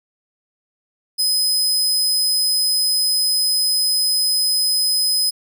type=tone; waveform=sawtooth; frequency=5040 Hz; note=D#8; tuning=21 cents sharp; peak=-13 dBFS; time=1.18-5.31 s; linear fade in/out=20 ms; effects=none